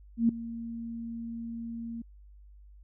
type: tone with ADSR envelope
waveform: sine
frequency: 231 Hz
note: A#3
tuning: 16 cents flat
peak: -18 dBFS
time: 0.17-2.02 s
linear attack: 120 ms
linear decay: 4 ms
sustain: -17 dB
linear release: 6 ms
effects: added 50 Hz sine -50 dBFS peak until 2.83 s